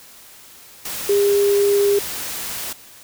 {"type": "tone in noise", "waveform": "sine", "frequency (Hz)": 404.2, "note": "G#4", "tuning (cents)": -47, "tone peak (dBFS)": -13, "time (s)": [1.09, 1.99], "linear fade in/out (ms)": 5, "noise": "white", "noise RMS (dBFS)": -28, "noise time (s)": [0.85, 2.73], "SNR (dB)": 12, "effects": ["white hiss -44 dBFS RMS until 3.03 s"]}